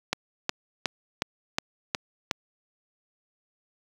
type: click train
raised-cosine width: 0.2 ms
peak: -7 dBFS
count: 7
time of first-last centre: 0.13-2.312 s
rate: 2.75 Hz
effects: high-pass 80 Hz 12 dB/octave + 7-bit